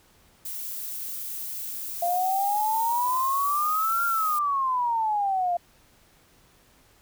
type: noise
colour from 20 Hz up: violet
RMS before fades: -34 dBFS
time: 0.45-4.39 s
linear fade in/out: 5 ms
type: exponential two-way sweep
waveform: sine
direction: up then down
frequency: 688 to 1396.9 to 688 Hz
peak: -22 dBFS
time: 2.02-5.57 s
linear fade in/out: 5 ms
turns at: 4.05 s
effects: pink hiss -59 dBFS RMS until 7.01 s